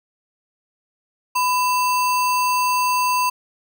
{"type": "tone with sample-and-hold", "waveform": "sine", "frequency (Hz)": 1000, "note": "B5", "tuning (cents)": 21, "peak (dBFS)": -16, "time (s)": [1.35, 3.3], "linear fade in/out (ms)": 10, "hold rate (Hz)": 3675, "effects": []}